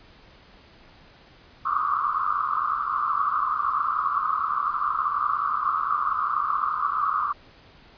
pink band-pass noise, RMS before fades -25 dBFS, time 1.65-7.33 s, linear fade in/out 10 ms, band 1100 to 1300 Hz, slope 96 dB/octave, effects pink hiss -52 dBFS RMS until 7.97 s + resampled to 11025 Hz

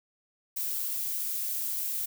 violet noise, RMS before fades -32 dBFS, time 0.56-2.06 s, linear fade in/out 10 ms, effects none

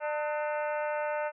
harmonic tone with a mistuned harmonic, 299.2 Hz, D4, 32 cents sharp, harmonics 2 / 3 / 4 / 5 / 6 / 7 / 8 / 9, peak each -31 / -35 / -43 / -39 / -47 / -46 / -49 / -49 dBFS, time 0-1.32 s, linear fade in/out 50 ms, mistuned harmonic 4, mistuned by +93 cents, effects none

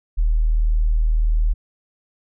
sine tone, 39.23 Hz, D#1, 15 cents sharp, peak -14 dBFS, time 0.17-1.54 s, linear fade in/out 20 ms, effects none

